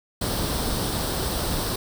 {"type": "noise with comb filter", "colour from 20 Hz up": "pink", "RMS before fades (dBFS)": -26, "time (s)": [0.21, 1.76], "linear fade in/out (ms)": 5, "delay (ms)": 0.22, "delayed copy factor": 0.55, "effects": []}